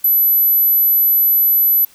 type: tone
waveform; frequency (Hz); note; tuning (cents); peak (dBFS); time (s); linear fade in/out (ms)
sine; 11960; F#9; +17; -9; 0.04-1.85; 5
effects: tanh soft clip ceiling -5 dBFS + white hiss -48 dBFS RMS until 1.94 s